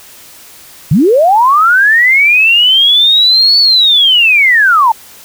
sine linear two-way sweep, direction up then down, 122.5 to 4496 to 857 Hz, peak -4 dBFS, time 0.91-4.92 s, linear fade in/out 5 ms, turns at 3.59 s, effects white hiss -36 dBFS RMS until 5.24 s

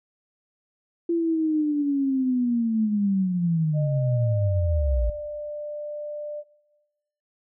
sine linear sweep, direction down, 341.3 to 53.8 Hz, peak -20 dBFS, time 1.09-5.1 s, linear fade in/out 5 ms
sine tone with pitch glide, 612 to 593.9 Hz, D#5 to D5, -29 to +19 cents, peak -30 dBFS, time 3.73-6.44 s, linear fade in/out 50 ms, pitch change -52 cents, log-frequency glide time 4.05-4.84 s
effects noise-tail reverb RT60 1.0 s tail -17 dB re dry

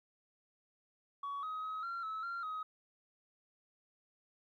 sine tone with pitch steps, 1125 / 1264 / 1273 / 1373 / 1299 / 1380 / 1263 Hz, C#6 / D#6 / D#6 / F6 / E6 / F6 / D#6, +25 / +27 / +39 / -30 / -26 / -21 / +26 cents, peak -36 dBFS, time 1.23-2.63 s, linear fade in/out 5 ms, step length 200 ms, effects tanh soft clip ceiling -36 dBFS + 13-bit

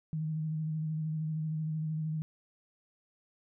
sine tone with vibrato, 156.5 Hz, D#3, 10 cents sharp, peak -31 dBFS, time 0.13-2.22 s, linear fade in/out 0 ms, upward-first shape sine, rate 13 Hz, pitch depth 28 cents each way, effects none

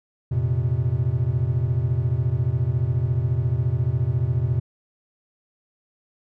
triangle chord, F suspended fourth, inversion none, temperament equal, 87.31 / 116.54 / 130.81 Hz, F2 / Bb2 / C3, 0 / 0 / 0 cents, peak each -25 / -21 / -21 dBFS, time 0.31-4.6 s, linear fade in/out 10 ms, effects none

